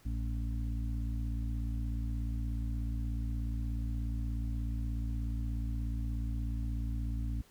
harmonic tone, 56.7 Hz, A#1, 47 cents flat, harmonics 1 / 2 / 4 / 5, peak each -33 / -39 / -45 / -47 dBFS, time 0.05-7.42 s, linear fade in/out 10 ms, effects pink hiss -63 dBFS RMS until 7.5 s

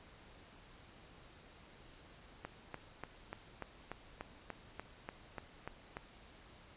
click train, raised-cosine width 0.5 ms, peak -27 dBFS, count 13, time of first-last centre 2.45-5.969 s, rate 3.41 Hz, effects pink hiss -59 dBFS RMS until 6.76 s + resampled to 8000 Hz

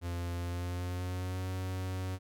45% pulse tone with pitch glide, 86.9 to 93.14 Hz, F2 to F#2, -8 to +12 cents, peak -34 dBFS, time 0.01-2.19 s, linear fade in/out 50 ms, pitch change +120 cents, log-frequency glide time 0.37-1.49 s, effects none

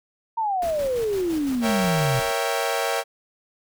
sine exponential sweep, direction down, 932.3 to 123.47 Hz, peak -21 dBFS, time 0.37-2.2 s, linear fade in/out 10 ms
pink noise with tremolo, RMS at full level -37 dBFS, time 0.62-2.32 s, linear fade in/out 2 ms, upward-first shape square, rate 5.9 Hz, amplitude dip 40%
sawtooth chord, A# diminished seventh, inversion none, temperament equal, 466.2 / 554.4 / 659.3 / 784 Hz, A#4 / C#5 / E5 / G5, 0 / 0 / 0 / 0 cents, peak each -24 dBFS, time 1.61-3.04 s, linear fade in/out 50 ms
effects none

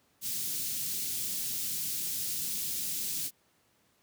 white band-stop noise, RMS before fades -34 dBFS, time 0.21-3.31 s, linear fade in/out 50 ms, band 220 to 4000 Hz, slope 12 dB/octave, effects pink hiss -69 dBFS RMS until 4.02 s + high-pass 100 Hz 12 dB/octave

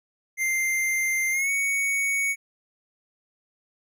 square tone with pitch glide, 2093 to 2230 Hz, C7 to C#7, 0 to +10 cents, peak -23 dBFS, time 0.37-2.36 s, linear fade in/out 50 ms, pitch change +110 cents, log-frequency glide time 1.31-1.5 s, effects none

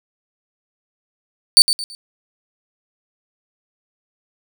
35% pulse tone with echo, 4553 Hz, C#8, 45 cents sharp, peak -3 dBFS, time 1.57-1.62 s, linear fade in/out 0 ms, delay 110 ms, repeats 3, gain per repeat -10 dB, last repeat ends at 1.95 s, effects none

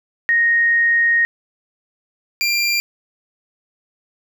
sine / 25% pulse tone pair in turn, 1864.7 / 2380 Hz, A#6 / D7, 0 / +22 cents, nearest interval major third, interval 422 cents, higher second, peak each -12 dBFS, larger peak neither, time 0.29-1.25 / 2.41-2.8 s, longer first, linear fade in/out 0 ms, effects none

